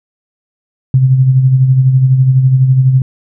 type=tone with tremolo; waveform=sine; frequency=130.81 Hz; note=C3; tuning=in tune; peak=-3 dBFS; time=0.94-3.02 s; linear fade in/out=2 ms; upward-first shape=sine; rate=12 Hz; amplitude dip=50%; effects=none